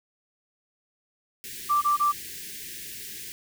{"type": "band-stop noise", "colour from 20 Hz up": "white", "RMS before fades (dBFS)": -39, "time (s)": [1.44, 3.32], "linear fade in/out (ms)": 0, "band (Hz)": [450, 1600], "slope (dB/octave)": 96}
{"type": "tone bursts", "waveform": "sine", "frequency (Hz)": 1174.7, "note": "D6", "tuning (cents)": 0, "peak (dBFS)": -19, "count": 3, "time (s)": [1.69, 2.124], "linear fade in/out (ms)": 20, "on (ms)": 130, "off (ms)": 22}
{"effects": []}